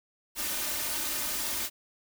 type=noise with comb filter; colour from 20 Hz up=white; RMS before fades=-32 dBFS; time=0.35-1.7 s; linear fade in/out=50 ms; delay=3.3 ms; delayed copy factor=+0.7; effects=none